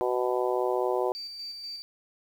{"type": "harmonic tone", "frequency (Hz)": 124.6, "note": "B2", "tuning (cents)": 16, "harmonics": [3, 4, 5, 6, 7, 8], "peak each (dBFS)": [-28, -30, -32, -34, -35, -36], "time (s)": [0.01, 1.12], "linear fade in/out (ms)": 0}
{"type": "tone with tremolo", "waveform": "sine", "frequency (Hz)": 4637, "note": "D8", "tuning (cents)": -23, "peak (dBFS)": -35, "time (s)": [1.15, 1.82], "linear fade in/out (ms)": 0, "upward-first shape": "square", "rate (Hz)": 4.1, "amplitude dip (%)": 35}
{"effects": ["9-bit"]}